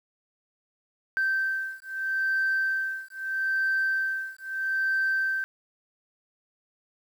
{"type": "beating tone pair", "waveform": "sine", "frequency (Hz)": [1556, 1556.78], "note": ["G6", "G6"], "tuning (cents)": [-13, -12], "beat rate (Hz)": 0.78, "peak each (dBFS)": -27, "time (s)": [1.17, 5.44], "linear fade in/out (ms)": 0, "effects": ["tanh soft clip ceiling -19 dBFS", "9-bit"]}